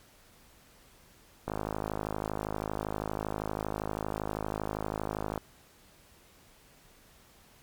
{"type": "click train", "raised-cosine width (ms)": 1, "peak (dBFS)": -18, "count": 206, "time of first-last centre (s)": [1.48, 5.377], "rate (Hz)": 52.6, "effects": ["pink hiss -59 dBFS RMS until 7.62 s", "MP3 96 kbps"]}